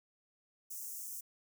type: high-pass noise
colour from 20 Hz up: white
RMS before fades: -44 dBFS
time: 0.7-1.21 s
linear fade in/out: 10 ms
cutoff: 6000 Hz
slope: 48 dB/octave
effects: none